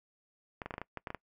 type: clicks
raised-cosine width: 0.5 ms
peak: -23 dBFS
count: 10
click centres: 0.618 / 0.66 / 0.708 / 0.74 / 0.781 / 0.816 / 0.973 / 1.072 / 1.104 / 1.147 s
effects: noise-tail reverb RT60 0.1 s tail -23 dB re dry